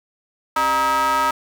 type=ring-modulated tone; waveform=square; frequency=168 Hz; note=E3; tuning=33 cents sharp; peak=-14 dBFS; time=0.56-1.31 s; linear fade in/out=5 ms; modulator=1110 Hz; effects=high-pass 100 Hz 12 dB/octave + 7-bit